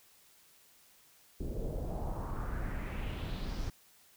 brown noise with low-pass filter sweep, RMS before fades -37 dBFS, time 1.4-3.7 s, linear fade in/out 5 ms, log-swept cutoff 380 to 5900 Hz, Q 2.8, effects white hiss -63 dBFS RMS until 4.16 s

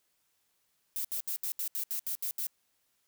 violet noise bursts, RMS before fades -34 dBFS, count 10, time 0.96-2.468 s, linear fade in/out 0 ms, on 86 ms, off 72 ms, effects white hiss -75 dBFS RMS until 3.07 s

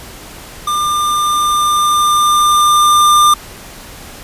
square tone with level ramp, 1198 Hz, D6, 34 cents sharp, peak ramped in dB -14 to -6 dBFS, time 0.67-3.34 s, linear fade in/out 5 ms, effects pink hiss -33 dBFS RMS until 4.23 s + resampled to 32000 Hz

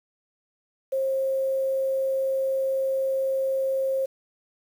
sine tone with quantisation, 534 Hz, C5, 35 cents sharp, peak -22 dBFS, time 0.92-4.06 s, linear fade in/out 10 ms, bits 8, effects none

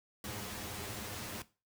pink noise with comb filter, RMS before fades -42 dBFS, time 0.24-1.42 s, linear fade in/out 2 ms, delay 9.6 ms, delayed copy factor +0.7, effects noise-tail reverb RT60 0.3 s tail -17 dB re dry + high-pass 60 Hz 12 dB/octave

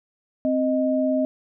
sine tone pair together, 261.6 / 622.3 Hz, C4 / D#5, 0 / 0 cents, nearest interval octave + minor third, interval 1500 cents, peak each -21 / -22 dBFS, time 0.45-1.25 s, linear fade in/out 0 ms, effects none

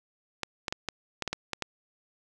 clicks, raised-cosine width 0.2 ms, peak -13 dBFS, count 9, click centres 0.433 / 0.682 / 0.725 / 0.887 / 1.223 / 1.277 / 1.33 / 1.533 / 1.623 s, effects none

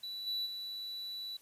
triangle tone with level steps, 3951 Hz, B7, in tune, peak -38 / -32 / -38 dBFS, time 0.03-1.37 s, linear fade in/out 5 ms, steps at 0.26 / 0.45 s, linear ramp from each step 20 ms, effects white hiss -63 dBFS RMS until 1.41 s + resampled to 32000 Hz

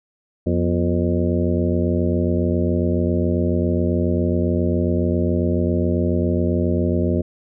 harmonic tone with a mistuned harmonic, 87.31 Hz, F2, in tune, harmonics 1 / 2 / 3 / 4 / 5 / 6 / 7, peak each -21 / -23 / -23 / -24 / -29 / -29 / -29 dBFS, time 0.46-7.22 s, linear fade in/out 10 ms, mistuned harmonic 3, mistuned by -110 cents, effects none

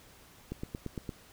click train, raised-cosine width 3 ms, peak -23 dBFS, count 6, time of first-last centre 0.52-1.092 s, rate 8.74 Hz, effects pink hiss -57 dBFS RMS until 1.32 s

